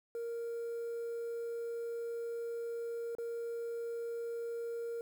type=tone with dropouts; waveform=sine; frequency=466.2 Hz; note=A#4; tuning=in tune; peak=-34 dBFS; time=0.15-5.01 s; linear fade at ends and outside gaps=1 ms; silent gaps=3.151-3.184 s; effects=tanh soft clip ceiling -36 dBFS + 10-bit